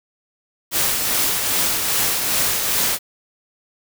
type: noise with tremolo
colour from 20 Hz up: white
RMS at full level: -18 dBFS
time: 0.71-2.99 s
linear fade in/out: 50 ms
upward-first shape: triangle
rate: 2.5 Hz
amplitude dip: 40%
effects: none